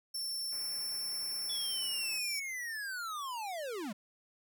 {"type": "tone", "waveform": "sawtooth", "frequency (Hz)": 5410, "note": "E8", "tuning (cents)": 44, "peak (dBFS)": -33, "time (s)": [0.14, 2.4], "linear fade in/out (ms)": 10}
{"type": "band-stop noise", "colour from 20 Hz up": "white", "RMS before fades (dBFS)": -50, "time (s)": [0.52, 2.19], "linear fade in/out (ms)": 5, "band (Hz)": [2600, 8400], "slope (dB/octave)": 96}
{"type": "linear sweep", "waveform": "square", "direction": "down", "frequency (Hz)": [3442, 185], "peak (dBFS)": -38, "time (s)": [1.49, 3.93], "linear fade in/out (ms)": 10}
{"effects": []}